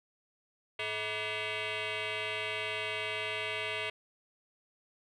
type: tone with frequency modulation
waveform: sine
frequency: 105.5 Hz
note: G#2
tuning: 28 cents sharp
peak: -31 dBFS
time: 0.79-3.9 s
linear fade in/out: 5 ms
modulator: 536 Hz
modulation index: 5.8
effects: tanh soft clip ceiling -31 dBFS + 12-bit